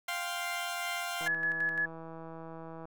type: chord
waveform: 15% pulse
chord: F suspended second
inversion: none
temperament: equal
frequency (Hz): 698.5 / 784 / 1046.5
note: F5 / G5 / C6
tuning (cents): 0 / 0 / 0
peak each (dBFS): -29 / -35 / -34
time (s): 0.08-1.28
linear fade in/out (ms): 5
type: click train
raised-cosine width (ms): 1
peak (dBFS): -32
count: 269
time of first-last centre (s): 1.21-2.854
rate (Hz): 163
type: tone with tremolo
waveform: sine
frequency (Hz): 1700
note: G#6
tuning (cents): +40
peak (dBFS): -27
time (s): 1.26-1.86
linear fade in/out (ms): 10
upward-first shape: square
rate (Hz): 5.8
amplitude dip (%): 45
effects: none